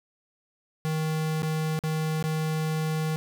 square tone with dropouts, 157.1 Hz, D#3, 17 cents sharp, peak -26 dBFS, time 0.85-3.16 s, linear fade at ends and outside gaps 0 ms, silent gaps 1.421-1.431 / 1.79-1.837 / 2.226-2.24 s, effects none

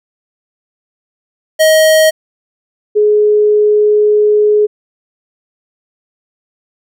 square / sine tone pair in turn, 630 / 420.5 Hz, D#5 / G#4, +21 / +22 cents, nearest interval perfect fifth, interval 699 cents, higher first, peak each -6 dBFS, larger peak neither, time 1.59-2.11 / 2.95-4.67 s, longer second, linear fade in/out 20 ms, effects none

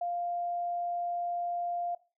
sine tone, 698.5 Hz, F5, in tune, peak -30 dBFS, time 0.01-1.95 s, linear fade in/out 5 ms, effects noise-tail reverb RT60 0.3 s tail -19 dB re dry

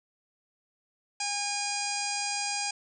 harmonic tone, 814 Hz, G#5, 35 cents flat, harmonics 1 / 2 / 3 / 4 / 5 / 6 / 7 / 8 / 9 / 10, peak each -35 / -43 / -36 / -45 / -45 / -35 / -42 / -39 / -40 / -39 dBFS, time 1.2-2.71 s, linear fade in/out 5 ms, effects none

